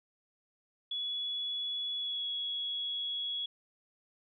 sine tone with pitch glide, 3392 to 3349 Hz, G#7 to G#7, +36 to +14 cents, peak -33 dBFS, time 0.91-3.46 s, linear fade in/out 5 ms, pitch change -22 cents, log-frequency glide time 1.97-2.27 s, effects none

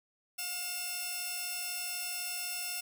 5% pulse tone pair together, 713 / 2692 Hz, F5 / E7, +36 / +36 cents, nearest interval octave + major seventh, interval 2300 cents, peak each -31 / -27 dBFS, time 0.38-2.81 s, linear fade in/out 10 ms, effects none

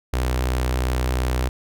sawtooth tone with notch filter, 62.9 Hz, B1, 32 cents sharp, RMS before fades -22 dBFS, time 0.13-1.49 s, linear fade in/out 5 ms, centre 180 Hz, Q 1.4, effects none

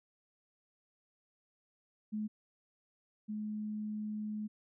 sine tone pair in turn, 213.4 / 212.5 Hz, G#3 / G#3, +47 / +40 cents, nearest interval unison, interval 7 cents, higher first, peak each -34 / -36 dBFS, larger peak first, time 2.12-2.28 / 3.28-4.48 s, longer second, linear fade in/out 20 ms, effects none

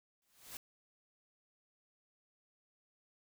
white noise with exponential growth, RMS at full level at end -44 dBFS, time 0.22-0.57 s, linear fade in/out 1 ms, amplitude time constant 75 ms, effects none

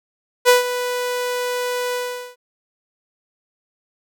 sawtooth tone with ADSR envelope, 493.9 Hz, B4, in tune, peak -4 dBFS, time 0.45-2.36 s, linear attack 38 ms, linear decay 140 ms, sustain -13 dB, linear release 420 ms, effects none

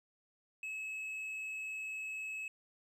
sine tone with hard clipping, 2582 Hz, E7, 37 cents flat, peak -40 dBFS, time 0.63-2.48 s, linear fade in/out 2 ms, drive 3 dB, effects none

